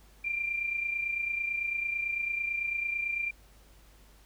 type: tone pair together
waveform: sine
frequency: 2374 / 2403 Hz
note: D7 / D7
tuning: +18 / +39 cents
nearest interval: unison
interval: 21 cents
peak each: -30 / -37 dBFS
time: 0.24-3.31 s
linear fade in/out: 10 ms
effects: added 50 Hz sine -56 dBFS peak until 4.25 s + pink hiss -61 dBFS RMS until 4.25 s